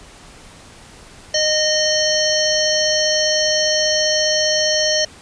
harmonic tone, 615 Hz, D#5, 20 cents flat, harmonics 1 / 3 / 5 / 7 / 9 / 10, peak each -19 / -24 / -24 / -22 / -21 / -23 dBFS, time 1.34-5.05 s, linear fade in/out 5 ms, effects pink hiss -42 dBFS RMS until 5.21 s + resampled to 22050 Hz

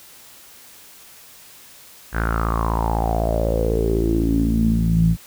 sawtooth tone with low-pass filter sweep, 56 Hz, A1, 31 cents sharp, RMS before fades -19 dBFS, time 2.12-5.17 s, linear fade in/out 50 ms, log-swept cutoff 1600 to 150 Hz, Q 7.7, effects white hiss -45 dBFS RMS until 5.26 s

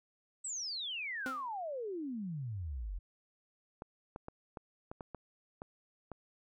sine exponential sweep, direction down, 8200 to 41.2 Hz, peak -37 dBFS, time 0.44-2.99 s, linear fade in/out 10 ms
sawtooth tone with exponential decay, 261.6 Hz, C4, in tune, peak -32 dBFS, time 1.26-1.49 s, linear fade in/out 1 ms, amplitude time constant 50 ms
clicks, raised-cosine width 1 ms, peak -29 dBFS, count 9, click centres 3.821 / 4.161 / 4.284 / 4.572 / 4.915 / 5.008 / 5.147 / 5.619 / 6.117 s
effects none

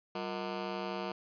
15% pulse ring-modulated tone, 274.6 Hz, C#4, 16 cents flat, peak -26 dBFS, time 0.15-1.12 s, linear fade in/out 5 ms, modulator 81.1 Hz, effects resampled to 11025 Hz

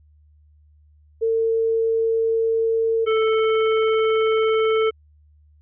sine / square tone pair in turn, 451.7 / 440.9 Hz, A4 / A4, +45 / +4 cents, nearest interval unison, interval 41 cents, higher first, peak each -17 dBFS, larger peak neither, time 1.21-3.06 / 3.06-4.91 s, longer neither, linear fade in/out 20 ms, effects added 75 Hz sine -51 dBFS peak until 5.61 s + resampled to 8000 Hz

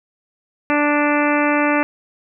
harmonic tone, 293.7 Hz, D4, in tune, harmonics 1 / 2 / 3 / 4 / 5 / 6 / 7 / 8 / 9, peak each -18 / -21 / -23 / -24 / -25 / -26 / -26 / -27 / -28 dBFS, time 0.7-1.83 s, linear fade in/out 0 ms, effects none

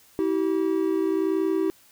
triangle tone pair together, 322.7 / 383.8 Hz, E4 / G4, -37 / -37 cents, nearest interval minor third, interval 300 cents, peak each -22 / -22 dBFS, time 0.19-1.7 s, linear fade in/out 0 ms, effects white hiss -56 dBFS RMS until 1.91 s

